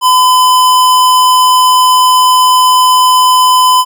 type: tone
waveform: square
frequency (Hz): 1012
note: B5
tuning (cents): +42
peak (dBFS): -5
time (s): 0.01-3.85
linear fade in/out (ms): 50
effects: none